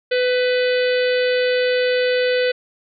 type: harmonic tone with a mistuned harmonic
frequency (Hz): 500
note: B4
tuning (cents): +21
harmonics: 1 / 3 / 4 / 5 / 6 / 7 / 8 / 9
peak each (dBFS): -16 / -26 / -28 / -30 / -32 / -33 / -34 / -35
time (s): 0.11-2.52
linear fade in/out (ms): 10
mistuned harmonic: 4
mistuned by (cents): -19
effects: none